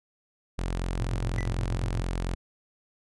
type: tone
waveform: sawtooth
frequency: 44.12 Hz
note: F1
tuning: 18 cents sharp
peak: -24 dBFS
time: 0.58-2.35 s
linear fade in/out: 10 ms
type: tone with tremolo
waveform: triangle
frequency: 112.6 Hz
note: A2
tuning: 40 cents sharp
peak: -27 dBFS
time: 0.99-2.03 s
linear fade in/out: 0 ms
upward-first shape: square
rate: 8.4 Hz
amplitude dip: 70%
type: tone with exponential decay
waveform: triangle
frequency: 1975.5 Hz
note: B6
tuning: in tune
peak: -29 dBFS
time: 1.38-1.52 s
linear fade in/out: 1 ms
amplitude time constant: 29 ms
effects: resampled to 24000 Hz